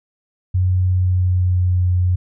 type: tone with pitch glide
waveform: sine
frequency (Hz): 91.8 to 90.22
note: F#2 to F#2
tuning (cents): -13 to -43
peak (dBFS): -13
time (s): 0.54-2.16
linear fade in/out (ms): 10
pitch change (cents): -30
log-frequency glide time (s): 0.87-1.75
effects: none